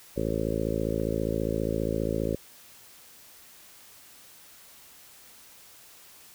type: harmonic tone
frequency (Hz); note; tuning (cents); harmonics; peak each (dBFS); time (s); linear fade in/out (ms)
54.9; A1; -3; 1 / 2 / 3 / 4 / 5 / 6 / 7 / 8 / 9 / 10; -35 / -35 / -35 / -35 / -35 / -35 / -35 / -35 / -35 / -35; 0.16-2.36; 10
type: click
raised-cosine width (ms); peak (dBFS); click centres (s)
0.5; -37; 1
effects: white hiss -52 dBFS RMS until 6.34 s